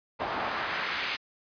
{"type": "noise with band-pass filter sweep", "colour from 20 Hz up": "pink", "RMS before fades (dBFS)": -32, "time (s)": [0.19, 1.17], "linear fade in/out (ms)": 20, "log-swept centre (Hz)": [800, 2700], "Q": 1.2, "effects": ["resampled to 11025 Hz"]}